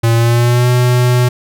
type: tone with pitch glide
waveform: square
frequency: 115.5 to 123.79 Hz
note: A#2 to B2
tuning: -16 to +4 cents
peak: -9 dBFS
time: 0.03-1.29 s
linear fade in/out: 10 ms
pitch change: +120 cents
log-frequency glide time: 0.15-0.68 s
effects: none